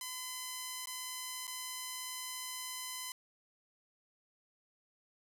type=tone with dropouts; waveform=5% pulse; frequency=1017 Hz; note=C6; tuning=50 cents flat; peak=-28 dBFS; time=0.01-3.12 s; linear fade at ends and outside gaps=2 ms; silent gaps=0.858-0.871 / 1.47-1.477 s; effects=none